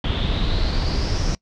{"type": "noise with low-pass filter sweep", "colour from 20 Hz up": "brown", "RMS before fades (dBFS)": -21, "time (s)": [0.04, 1.35], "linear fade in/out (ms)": 2, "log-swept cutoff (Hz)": [3300, 5700], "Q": 7, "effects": ["noise-tail reverb RT60 0.1 s tail -23 dB re dry"]}